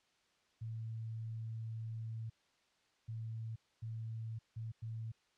sine tone bursts at uneven times, 112.3 Hz, A2, 36 cents sharp, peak -40 dBFS, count 5, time 0.61-2.3 / 3.08-3.56 / 3.82-4.39 / 4.56-4.72 / 4.82-5.12 s, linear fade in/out 10 ms, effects white hiss -74 dBFS RMS until 5.37 s + low-pass 5000 Hz 12 dB/octave

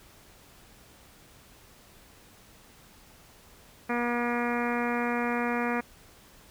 harmonic tone, 239.8 Hz, A#3, 49 cents sharp, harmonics 1 / 2 / 3 / 4 / 5 / 6 / 7 / 8 / 9 / 10, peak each -30 / -33 / -35 / -36 / -37 / -38 / -38 / -39 / -40 / -40 dBFS, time 3.89-5.81 s, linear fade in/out 10 ms, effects pink hiss -55 dBFS RMS until 6.5 s

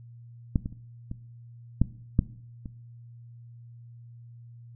clicks, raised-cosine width 5 ms, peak -10 / -19 / -30 / -22 / -8 / -7 / -24 dBFS, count 7, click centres 0.558 / 0.659 / 0.725 / 1.114 / 1.816 / 2.191 / 2.658 s, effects noise-tail reverb RT60 0.6 s tail -18 dB re dry + added 118 Hz sine -45 dBFS peak until 4.75 s

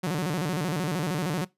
sawtooth tone with vibrato, 164.81 Hz, E3, in tune, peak -22 dBFS, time 0.03-1.45 s, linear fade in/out 10 ms, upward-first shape square, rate 13 Hz, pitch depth 190 cents each way, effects noise-tail reverb RT60 0.2 s tail -21 dB re dry + resampled to 32000 Hz

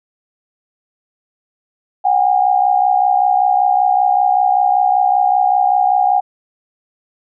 sine tone pair together, 738.8 / 804 Hz, F#5 / G5, -3 / +44 cents, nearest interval minor second, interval 147 cents, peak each -13 dBFS, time 2.04-6.21 s, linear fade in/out 20 ms, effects none

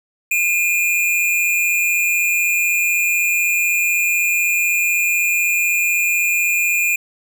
square tone pair together, 2424 / 2600 Hz, D#7 / E7, -46 / -24 cents, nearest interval minor second, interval 122 cents, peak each -16 / -25 dBFS, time 0.31-6.96 s, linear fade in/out 5 ms, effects none

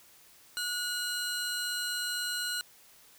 30% pulse tone pair together, 1450 / 4092 Hz, F#6 / C8, -35 / -39 cents, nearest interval octave + tritone, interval 1796 cents, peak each -31 / -32 dBFS, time 0.57-2.61 s, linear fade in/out 0 ms, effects white hiss -58 dBFS RMS until 3.18 s

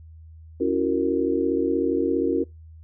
sine chord, F# dominant seventh, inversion second, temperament just, 277.5 / 333 / 370 / 462.5 Hz, C#4 / E4 / F#4 / A#4, +2 / +18 / 0 / -14 cents, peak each -25 dBFS, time 0.6-2.44 s, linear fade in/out 10 ms, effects noise-tail reverb RT60 0.2 s tail -23 dB re dry + added 80 Hz sine -42 dBFS peak until 2.83 s

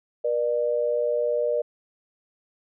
sine tone pair together, 479.3 / 599.3 Hz, A#4 / D5, +48 / +35 cents, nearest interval major third, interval 387 cents, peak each -24 dBFS, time 0.24-1.62 s, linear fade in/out 10 ms, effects none

